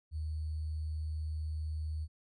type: tone with sample-and-hold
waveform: sine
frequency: 77.78 Hz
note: D#2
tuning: in tune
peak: -34 dBFS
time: 0.11-2.08 s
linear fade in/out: 50 ms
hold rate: 4410 Hz
effects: resampled to 22050 Hz